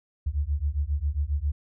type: beating tone pair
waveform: sine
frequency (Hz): 69.1 / 76.5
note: C#2 / D#2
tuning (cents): -5 / -29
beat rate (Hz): 7.4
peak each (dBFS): -27 / -27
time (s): 0.26-1.52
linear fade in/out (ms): 10
effects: none